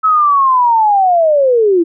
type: linear sweep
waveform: sine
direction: down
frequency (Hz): 1300 to 323.3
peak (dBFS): -7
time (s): 0.03-1.84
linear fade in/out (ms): 20
effects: none